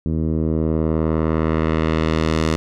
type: tone with low-pass filter sweep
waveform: 10% pulse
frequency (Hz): 79.5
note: D#2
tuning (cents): +38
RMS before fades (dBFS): -19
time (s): 0.06-2.56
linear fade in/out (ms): 0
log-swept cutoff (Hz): 240 to 7100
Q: 0.83
effects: none